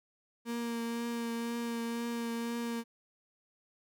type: tone with vibrato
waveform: 35% pulse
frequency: 233.6 Hz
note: A#3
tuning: 4 cents sharp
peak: -32 dBFS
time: 0.45-2.84 s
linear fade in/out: 50 ms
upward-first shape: triangle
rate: 2 Hz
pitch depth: 17 cents each way
effects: none